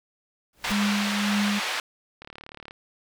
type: noise with exponential growth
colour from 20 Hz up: pink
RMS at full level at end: -31 dBFS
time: 0.53-0.72 s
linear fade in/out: 2 ms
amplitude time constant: 41 ms
type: band-pass noise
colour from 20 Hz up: white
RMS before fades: -29 dBFS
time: 0.64-1.8 s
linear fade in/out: 2 ms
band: 700 to 3200 Hz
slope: 12 dB/octave
type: tone with tremolo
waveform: sine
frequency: 204.8 Hz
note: G#3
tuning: 24 cents flat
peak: -21 dBFS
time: 0.7-1.6 s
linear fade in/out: 20 ms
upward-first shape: triangle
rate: 1.8 Hz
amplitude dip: 50%
type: click train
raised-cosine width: 0.3 ms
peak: -25 dBFS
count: 19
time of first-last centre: 2.22-2.709 s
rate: 36.8 Hz
effects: none